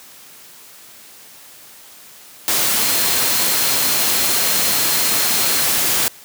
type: tone in noise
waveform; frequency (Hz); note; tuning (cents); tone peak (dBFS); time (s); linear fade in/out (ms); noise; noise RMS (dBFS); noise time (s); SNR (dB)
sine; 4186; C8; 0; -27; 2.81-5.64; 0; white; -17; 2.48-6.08; -13
effects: white hiss -42 dBFS RMS until 6.24 s + high-pass 100 Hz 12 dB/octave